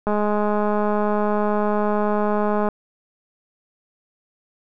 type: click train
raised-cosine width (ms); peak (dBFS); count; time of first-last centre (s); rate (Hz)
1; -9; 548; 0.07-2.687; 209
effects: none

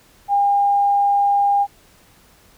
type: tone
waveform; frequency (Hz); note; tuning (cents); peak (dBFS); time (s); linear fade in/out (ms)
sine; 806; G5; +48; -13; 0.28-1.67; 50
effects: pink hiss -52 dBFS RMS until 2.57 s

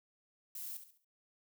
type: noise with echo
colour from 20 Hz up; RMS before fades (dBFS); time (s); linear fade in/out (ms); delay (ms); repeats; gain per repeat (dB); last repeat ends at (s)
violet; -44; 0.55-0.77; 2; 69; 4; -9; 1.046
effects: none

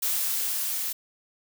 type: noise with level ramp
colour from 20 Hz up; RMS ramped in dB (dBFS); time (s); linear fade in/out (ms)
blue; -26 to -30; 0.02-0.93; 10
effects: none

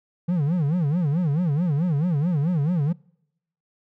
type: tone with vibrato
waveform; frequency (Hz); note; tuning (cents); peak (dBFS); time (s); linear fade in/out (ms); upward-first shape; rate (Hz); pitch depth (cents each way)
triangle; 160; D#3; +49; -17; 0.28-2.93; 10; sine; 4.6; 240
effects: noise-tail reverb RT60 0.8 s tail -26 dB re dry

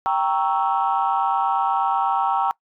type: chord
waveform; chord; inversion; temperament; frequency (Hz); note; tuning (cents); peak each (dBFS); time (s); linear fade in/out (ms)
sine; G diminished seventh; none; equal; 784 / 932.3 / 1108.7 / 1318.5; G5 / Bb5 / Db6 / Fb6; 0 / 0 / 0 / 0; -21 / -22 / -25 / -25; 0.06-2.51; 0
effects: noise-tail reverb RT60 0.1 s tail -22 dB re dry + tanh soft clip ceiling -10 dBFS

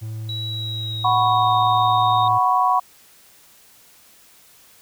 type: tone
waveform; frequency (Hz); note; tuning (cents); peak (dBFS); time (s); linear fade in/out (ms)
triangle; 110; A2; 0; -25; 0.01-2.39; 20
type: tone with pitch glide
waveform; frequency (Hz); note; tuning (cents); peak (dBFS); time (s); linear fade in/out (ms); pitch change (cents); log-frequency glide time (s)
sine; 3900 to 3713; B7 to A#7; -23 to -8; -27; 0.29-2.28; 2; -85; 0.48-1.51
type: chord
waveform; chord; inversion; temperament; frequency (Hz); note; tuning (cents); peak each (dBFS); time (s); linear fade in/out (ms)
sine; F# suspended fourth; none; equal; 740 / 987.8 / 1108.7; F#5 / B5 / C#6; 0 / 0 / 0; -19; 1.04-2.8; 10
effects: white hiss -51 dBFS RMS until 4.81 s

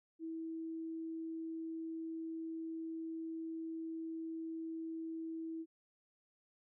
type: tone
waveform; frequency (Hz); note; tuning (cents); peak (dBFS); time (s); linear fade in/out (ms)
sine; 325.1; E4; -24; -40; 0.19-5.66; 50
effects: none

